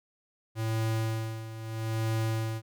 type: tone with tremolo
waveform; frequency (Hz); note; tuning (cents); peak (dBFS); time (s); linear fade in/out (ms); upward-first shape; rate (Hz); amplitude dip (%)
square; 111.6; A2; +25; -27; 0.55-2.62; 50; sine; 0.77; 75
effects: none